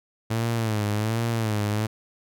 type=tone with vibrato; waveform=sawtooth; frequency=110 Hz; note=A2; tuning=in tune; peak=-19 dBFS; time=0.3-1.87 s; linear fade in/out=10 ms; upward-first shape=sine; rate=1.3 Hz; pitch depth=100 cents each way; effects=none